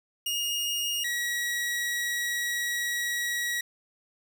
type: tone pair in turn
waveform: sawtooth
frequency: 2851 / 1916 Hz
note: F7 / A#6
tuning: +35 / +47 cents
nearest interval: perfect fifth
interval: 688 cents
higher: first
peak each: -24 dBFS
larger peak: neither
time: 0.26-1.04 / 1.04-3.61 s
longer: second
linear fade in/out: 5 ms
effects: none